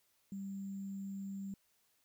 sine tone with sample-and-hold, 196 Hz, G3, in tune, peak -40 dBFS, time 0.32-1.54 s, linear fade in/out 2 ms, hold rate 7350 Hz, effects white hiss -75 dBFS RMS until 2.04 s

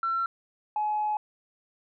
sine tone pair in turn, 1351 / 846.7 Hz, E6 / G#5, +42 / +33 cents, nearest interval minor sixth, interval 809 cents, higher first, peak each -24 dBFS, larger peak neither, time 0.03-0.26 / 0.76-1.17 s, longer second, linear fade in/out 2 ms, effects tanh soft clip ceiling -20 dBFS

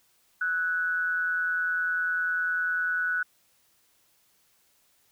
sine tone with amplitude modulation, 1480 Hz, F#6, in tune, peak -22 dBFS, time 0.41-3.23 s, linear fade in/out 5 ms, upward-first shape sine, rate 170 Hz, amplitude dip 55%, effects white hiss -66 dBFS RMS until 5.11 s

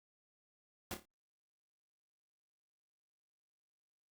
pink noise with echo, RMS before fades -41 dBFS, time 0.91-0.94 s, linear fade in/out 0 ms, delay 28 ms, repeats 4, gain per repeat -8 dB, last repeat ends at 1.052 s, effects Opus 48 kbps

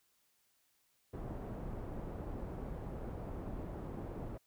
pink low-pass noise, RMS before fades -43 dBFS, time 1.13-4.38 s, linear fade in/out 10 ms, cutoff 660 Hz, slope 12 dB/octave, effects white hiss -75 dBFS RMS until 4.46 s

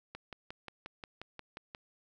click train, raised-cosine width 0.3 ms, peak -27 dBFS, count 10, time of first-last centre 0.15-1.749 s, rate 5.63 Hz, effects none

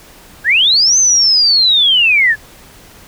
sine linear two-way sweep, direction up then down, 1531 to 6290 to 1670 Hz, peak -7 dBFS, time 0.44-2.36 s, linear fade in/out 50 ms, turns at 0.98 s, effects pink hiss -40 dBFS RMS until 3.07 s

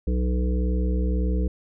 harmonic tone, 61.74 Hz, B1, in tune, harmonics 1 / 3 / 5 / 7 / 8, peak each -21 / -29 / -33 / -35 / -37 dBFS, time 0.07-1.48 s, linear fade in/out 5 ms, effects none

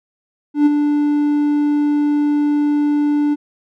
triangle tone with ADSR envelope, 293.7 Hz, D4, in tune, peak -5 dBFS, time 0.54-3.36 s, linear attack 120 ms, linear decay 24 ms, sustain -6 dB, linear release 31 ms, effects none

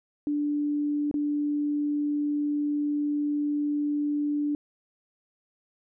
sine tone with dropouts, 293.3 Hz, D4, 2 cents flat, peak -24 dBFS, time 0.27-4.55 s, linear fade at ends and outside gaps 1 ms, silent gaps 1.113-1.141 s, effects none

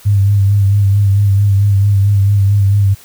sine tone with vibrato, 100 Hz, G2, 35 cents sharp, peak -7 dBFS, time 0.05-2.95 s, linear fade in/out 20 ms, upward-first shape sine, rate 4.5 Hz, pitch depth 39 cents each way, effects white hiss -41 dBFS RMS until 3.04 s

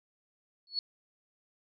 sine tone with exponential growth, 4391 Hz, C#8, 17 cents flat, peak -25 dBFS, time 0.67-0.79 s, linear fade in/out 1 ms, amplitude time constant 26 ms, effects none

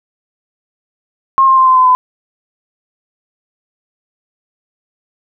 sine tone with pitch steps, 1071 / 1058.7 / 1046.5 / 1034.5 / 1022.6 / 1010.9 Hz, C6 / C6 / C6 / C6 / C6 / B5, +40 / +20 / 0 / -20 / -40 / +40 cents, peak -5 dBFS, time 1.38-1.95 s, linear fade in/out 0 ms, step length 95 ms, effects none

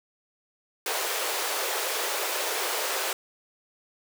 pink high-pass noise, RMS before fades -29 dBFS, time 0.86-3.13 s, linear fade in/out 2 ms, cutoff 390 Hz, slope 48 dB/octave, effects none

